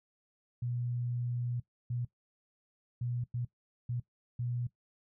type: tone bursts at uneven times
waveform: sine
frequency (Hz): 121.5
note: B2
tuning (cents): -28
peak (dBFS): -32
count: 6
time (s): 0.62-1.6 / 1.9-2.05 / 3.01-3.24 / 3.34-3.45 / 3.89-4 / 4.39-4.67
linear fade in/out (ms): 5
effects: noise-tail reverb RT60 0.1 s tail -17 dB re dry